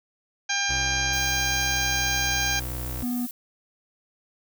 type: harmonic tone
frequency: 800 Hz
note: G5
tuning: 35 cents sharp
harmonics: 1 / 2 / 3 / 4 / 5 / 6 / 7 / 8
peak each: -33 / -28 / -30 / -33 / -34 / -34 / -34 / -30 dBFS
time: 0.49-2.6 s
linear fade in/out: 10 ms
type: tone with pitch glide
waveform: 30% pulse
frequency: 65.3 to 62.24 Hz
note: C2 to B1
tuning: -3 to +14 cents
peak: -28 dBFS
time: 0.69-3.04 s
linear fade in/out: 10 ms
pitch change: -83 cents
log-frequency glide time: 1.16-2.78 s
type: noise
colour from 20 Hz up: violet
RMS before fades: -37 dBFS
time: 1.13-3.31 s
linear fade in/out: 2 ms
type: tone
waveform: triangle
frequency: 244.8 Hz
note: B3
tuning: 15 cents flat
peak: -23 dBFS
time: 3.02-3.27 s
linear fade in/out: 20 ms
effects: none